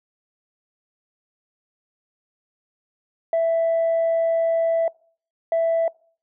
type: tone pair in turn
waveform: sine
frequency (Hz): 661 / 661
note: E5 / E5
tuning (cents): +5 / +5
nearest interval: unison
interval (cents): 0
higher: neither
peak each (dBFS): -15 / -15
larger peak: neither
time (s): 3.33-4.88 / 5.52-5.88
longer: first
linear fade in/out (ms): 2
effects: noise-tail reverb RT60 0.5 s tail -26 dB re dry + tanh soft clip ceiling -15 dBFS